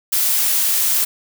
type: noise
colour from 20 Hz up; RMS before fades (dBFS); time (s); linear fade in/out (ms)
blue; -17; 0.12-1.05; 10
effects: none